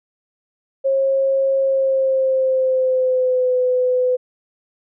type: tone with pitch glide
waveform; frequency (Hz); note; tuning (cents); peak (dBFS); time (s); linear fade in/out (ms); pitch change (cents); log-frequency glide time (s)
sine; 540 to 503.8; C#5 to B4; -45 to +34; -14; 0.84-4.17; 20; -121; 1.59-3.56
effects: none